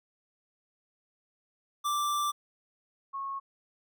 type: tone pair in turn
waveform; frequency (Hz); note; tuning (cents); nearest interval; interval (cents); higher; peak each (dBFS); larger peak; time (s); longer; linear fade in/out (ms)
square / sine; 1174.7 / 1094.8; D6 / C#6; 0 / -22; minor second; 122; first; -28 / -33; first; 1.84-2.32 / 3.13-3.4; first; 20
effects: none